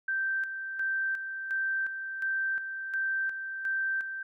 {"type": "tone with tremolo", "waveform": "sine", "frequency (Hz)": 1563, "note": "G6", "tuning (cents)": -6, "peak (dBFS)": -27, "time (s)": [0.08, 4.23], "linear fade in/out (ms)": 5, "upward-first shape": "square", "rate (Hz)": 1.4, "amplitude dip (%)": 55, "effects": []}